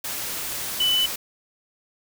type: tone in noise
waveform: sine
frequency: 2991 Hz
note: F#7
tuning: 18 cents sharp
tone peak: -18 dBFS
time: 0.8-1.06 s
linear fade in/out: 5 ms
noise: white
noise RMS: -30 dBFS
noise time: 0.04-1.16 s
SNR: +9 dB
effects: none